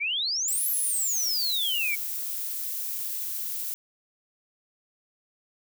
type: exponential two-way sweep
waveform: sine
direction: up then down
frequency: 2212 to 12000 to 2212 Hz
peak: -25 dBFS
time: 0-1.96 s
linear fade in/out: 20 ms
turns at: 0.69 s
type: noise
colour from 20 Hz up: violet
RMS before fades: -32 dBFS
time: 0.48-3.74 s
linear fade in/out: 0 ms
effects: none